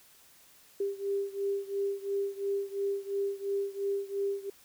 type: beating tone pair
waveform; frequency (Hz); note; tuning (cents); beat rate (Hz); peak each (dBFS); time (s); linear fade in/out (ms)
sine; 396.6 / 399.5; G4 / G4; +20 / +33; 2.9; -32 / -34; 0.8-4.5; 5
effects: white hiss -59 dBFS RMS until 4.64 s